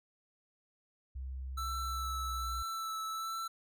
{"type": "tone with pitch glide", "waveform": "sine", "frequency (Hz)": [65.41, 62.13], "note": ["C2", "B1"], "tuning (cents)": [0, 11], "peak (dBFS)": -38, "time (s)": [1.15, 2.63], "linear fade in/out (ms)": 10, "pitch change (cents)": -89, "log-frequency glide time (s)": [2.07, 2.48]}
{"type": "tone with vibrato", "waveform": "square", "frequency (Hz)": 1323, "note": "E6", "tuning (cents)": 6, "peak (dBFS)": -37, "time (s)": [1.57, 3.48], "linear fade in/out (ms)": 10, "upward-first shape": "sine", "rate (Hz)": 1.2, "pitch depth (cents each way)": 17}
{"effects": []}